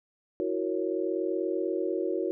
sine chord, F# dominant seventh, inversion third, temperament equal, 329.6 / 370 / 466.2 / 554.4 Hz, E4 / F#4 / A#4 / C#5, 0 / 0 / 0 / 0 cents, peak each -32 / -30 / -34 / -35 dBFS, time 0.4-2.31 s, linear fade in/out 0 ms, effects none

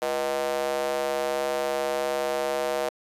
square tone with high-pass filter, 69.3 Hz, C#2, in tune, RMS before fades -27 dBFS, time 0.02-2.89 s, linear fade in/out 0 ms, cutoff 560 Hz, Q 3.9, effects resampled to 32000 Hz

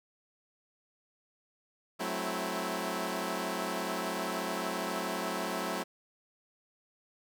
10% pulse chord, F# half-diminished seventh, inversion none, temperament equal with one note detuned, 185 / 217.5 / 261.6 / 329.6 Hz, F#3 / A3 / C4 / E4, 0 / -20 / 0 / 0 cents, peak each -29 / -30 / -31 / -30 dBFS, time 1.99-5.84 s, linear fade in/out 20 ms, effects none

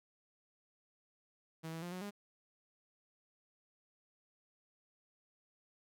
sawtooth tone with pitch steps, 161.6 / 163.5 / 175.4 / 182.8 / 203.9 Hz, E3 / E3 / F3 / F#3 / G#3, -34 / -14 / +8 / -21 / -32 cents, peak -38 dBFS, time 1.63-2.11 s, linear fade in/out 20 ms, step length 96 ms, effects none

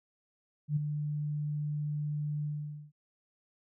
sine tone with ADSR envelope, 148.7 Hz, D3, 22 cents sharp, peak -24 dBFS, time 0.68-2.92 s, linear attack 83 ms, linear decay 14 ms, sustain -7 dB, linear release 480 ms, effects none

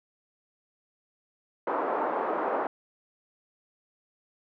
white band-pass noise, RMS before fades -29 dBFS, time 1.67-2.67 s, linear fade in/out 2 ms, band 300 to 1100 Hz, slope 24 dB/octave, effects none

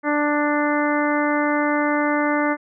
harmonic tone, 294.8 Hz, D4, 7 cents sharp, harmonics 1 / 2 / 3 / 4 / 5 / 6 / 7, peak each -21 / -24 / -26 / -27 / -28 / -29 / -29 dBFS, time 0.03-2.57 s, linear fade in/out 50 ms, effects none

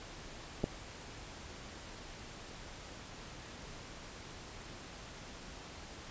clicks, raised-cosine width 2 ms, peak -29 / -17 dBFS, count 2, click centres 0.636 / 0.641 s, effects pink hiss -49 dBFS RMS until 6.1 s + resampled to 16000 Hz

